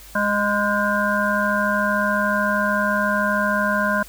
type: harmonic tone with a mistuned harmonic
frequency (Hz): 206.2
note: G#3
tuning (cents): -12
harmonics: 1 / 3 / 5 / 7 / 8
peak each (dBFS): -24 / -24 / -24 / -24 / -24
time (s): 0.15-4.03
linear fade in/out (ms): 5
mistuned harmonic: 8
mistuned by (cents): -78
effects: added 50 Hz sine -44 dBFS peak until 4.08 s + white hiss -44 dBFS RMS until 4.08 s